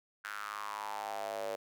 square tone with high-pass filter sweep, 51.91 Hz, G#1, in tune, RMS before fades -40 dBFS, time 0.24-1.56 s, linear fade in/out 10 ms, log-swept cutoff 1500 to 530 Hz, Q 5.3, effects none

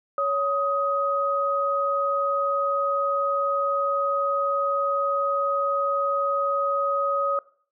sine tone pair together, 559.5 / 1256 Hz, C#5 / D#6, +16 / +16 cents, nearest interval octave + major second, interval 1400 cents, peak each -25 / -23 dBFS, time 0.18-7.39 s, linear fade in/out 2 ms, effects noise-tail reverb RT60 0.5 s tail -20 dB re dry

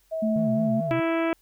sine tone with pitch glide, 644 to 667.1 Hz, E5 to E5, -41 to +20 cents, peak -26 dBFS, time 0.11-0.93 s, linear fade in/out 20 ms, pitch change +61 cents, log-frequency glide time 0.37-0.78 s
sine tone, 220 Hz, A3, in tune, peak -22 dBFS, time 0.22-0.81 s, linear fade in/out 10 ms
triangle tone with vibrato, 142.8 Hz, D3, 48 cents flat, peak -27 dBFS, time 0.36-1 s, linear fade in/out 2 ms, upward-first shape sine, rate 4.7 Hz, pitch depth 230 cents each way
harmonic tone, 329.6 Hz, E4, in tune, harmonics 1 / 2 / 3 / 4 / 5 / 6 / 7 / 8 / 9 / 10, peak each -24 / -27 / -35 / -34 / -37 / -40 / -36 / -40 / -50 / -49 dBFS, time 0.91-1.33 s, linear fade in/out 0 ms
effects added 44 Hz sine -65 dBFS peak until 1.41 s + white hiss -65 dBFS RMS until 1.41 s

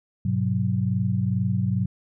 sine tone cluster, 102.9 / 125.2 / 185.2 Hz, G#2 / B2 / F#3, -16 / +24 / +2 cents, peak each -25 dBFS, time 0.25-1.86 s, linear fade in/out 5 ms, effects none

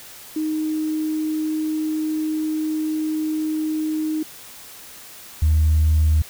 sine tone pair in turn, 311.1 / 77.95 Hz, D#4 / D#2, 0 / +4 cents, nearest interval 2 octaves, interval 2396 cents, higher first, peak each -20 / -12 dBFS, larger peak second, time 0.36-4.23 / 5.42-6.22 s, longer first, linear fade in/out 5 ms, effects tanh soft clip ceiling -10 dBFS + white hiss -41 dBFS RMS until 6.29 s

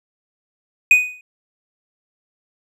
triangle tone with exponential decay, 2489 Hz, D#7, in tune, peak -3 dBFS, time 0.91-1.21 s, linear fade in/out 2 ms, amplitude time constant 64 ms, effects resampled to 32000 Hz

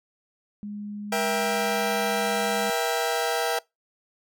sine tone with pitch glide, 206.7 to 205.2 Hz, G#3 to G#3, -8 to -21 cents, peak -32 dBFS, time 0.63-2.7 s, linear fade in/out 0 ms, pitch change -13 cents, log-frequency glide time 1.45-2.31 s
sawtooth chord, E diminished, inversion second, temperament just, 474.7 / 659.3 / 791.1 Hz, Bb4 / E5 / G5, +31 / 0 / +16 cents, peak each -24 dBFS, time 1.12-3.59 s, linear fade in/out 5 ms
effects noise-tail reverb RT60 0.2 s tail -24 dB re dry

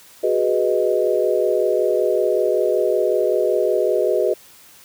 sine chord, G# minor seventh, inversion third, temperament equal, 370 / 415.3 / 493.9 / 622.3 Hz, F#4 / G#4 / B4 / D#5, 0 / 0 / 0 / 0 cents, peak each -21 dBFS, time 0.23-4.34 s, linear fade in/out 10 ms, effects white hiss -47 dBFS RMS until 4.84 s + high-pass 60 Hz 12 dB/octave

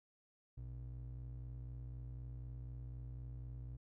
triangle ring-modulated tone, 90.5 Hz, F#2, 38 cents flat, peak -40 dBFS, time 0.57-3.77 s, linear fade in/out 10 ms, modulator 32 Hz, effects none

